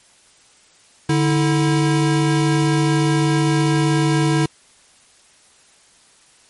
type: tone pair together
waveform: square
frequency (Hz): 146.83 / 324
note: D3 / E4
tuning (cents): 0 / -30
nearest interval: octave + major second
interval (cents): 1370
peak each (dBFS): -17 / -19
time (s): 1.09-4.46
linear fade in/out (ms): 5
effects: white hiss -52 dBFS RMS until 6.49 s + MP3 48 kbps